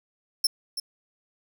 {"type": "tone with echo", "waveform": "sawtooth", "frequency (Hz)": 5350, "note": "E8", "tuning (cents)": 25, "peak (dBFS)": -16, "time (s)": [0.44, 0.47], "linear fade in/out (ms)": 5, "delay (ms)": 330, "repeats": 1, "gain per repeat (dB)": -10, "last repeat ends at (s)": 0.8, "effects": []}